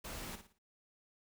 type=noise with echo; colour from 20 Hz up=pink; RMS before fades=-45 dBFS; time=0.04-0.36 s; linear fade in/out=10 ms; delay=57 ms; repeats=4; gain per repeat=-9 dB; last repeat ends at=0.588 s; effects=none